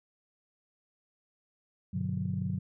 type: chord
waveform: sine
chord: G major seventh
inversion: none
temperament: just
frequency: 98 / 122.5 / 147 / 183.75 Hz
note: G2 / B2 / D3 / F#3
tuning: 0 / -14 / +2 / -12 cents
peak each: -35 / -37 / -36 / -33 dBFS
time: 1.93-2.59 s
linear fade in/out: 10 ms
effects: tanh soft clip ceiling -20 dBFS